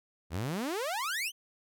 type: exponential sweep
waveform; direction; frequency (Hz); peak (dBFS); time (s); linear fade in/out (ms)
sawtooth; up; 73.42 to 3174; -28; 0.3-1.32; 50
effects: none